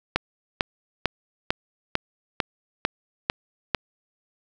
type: click train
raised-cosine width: 0.3 ms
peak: -4 dBFS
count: 9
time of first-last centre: 0.16-3.747 s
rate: 2.23 Hz
effects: none